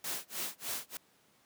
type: noise with tremolo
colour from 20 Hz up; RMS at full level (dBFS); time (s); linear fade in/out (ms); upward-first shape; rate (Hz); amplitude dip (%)
white; -36; 0.04-0.97; 2; sine; 3.3; 100
effects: pink hiss -67 dBFS RMS until 1.45 s + high-pass 150 Hz 12 dB/octave